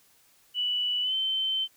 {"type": "tone with pitch glide", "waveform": "sine", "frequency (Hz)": [2960, 3087], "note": ["F#7", "G7"], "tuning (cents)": [0, -27], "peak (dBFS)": -25, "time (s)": [0.54, 1.68], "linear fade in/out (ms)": 50, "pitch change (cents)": 73, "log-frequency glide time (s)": [1.02, 1.14], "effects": ["white hiss -62 dBFS RMS until 1.76 s"]}